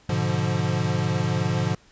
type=chord; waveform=square; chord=G# diminished seventh; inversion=none; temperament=equal; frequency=103.83 / 123.47 / 146.83 / 174.61 Hz; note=G#2 / B2 / D3 / F3; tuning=0 / 0 / 0 / 0 cents; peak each=-28 dBFS; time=0.09-1.75 s; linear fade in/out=5 ms; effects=pink hiss -56 dBFS RMS until 1.91 s + resampled to 16000 Hz